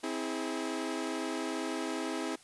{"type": "chord", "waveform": "sawtooth", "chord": "C augmented", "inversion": "none", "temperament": "equal with one note detuned", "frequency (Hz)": [261.6, 324, 415.3], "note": ["C4", "E4", "G#4"], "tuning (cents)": [0, -30, 0], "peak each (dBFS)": [-34, -32, -36], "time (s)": [0.03, 2.36], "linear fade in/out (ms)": 10, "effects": ["white hiss -58 dBFS RMS until 2.43 s", "resampled to 24000 Hz"]}